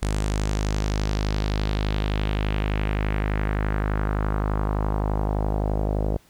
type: tone with low-pass filter sweep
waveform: sawtooth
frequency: 51.7 Hz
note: G#1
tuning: 7 cents flat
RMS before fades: -24 dBFS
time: 0.02-6.17 s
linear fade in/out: 5 ms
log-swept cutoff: 8800 to 580 Hz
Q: 2
effects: pink hiss -57 dBFS RMS until 6.29 s